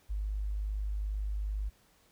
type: tone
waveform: sine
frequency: 51.2 Hz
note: G#1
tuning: 24 cents flat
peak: -31 dBFS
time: 0.09-1.7 s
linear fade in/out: 20 ms
effects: pink hiss -66 dBFS RMS until 2.11 s